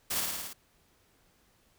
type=noise with echo; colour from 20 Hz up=white; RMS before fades=-32 dBFS; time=0.1-0.21 s; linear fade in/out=10 ms; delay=54 ms; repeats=6; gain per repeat=-2 dB; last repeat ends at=0.534 s; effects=pink hiss -67 dBFS RMS until 1.78 s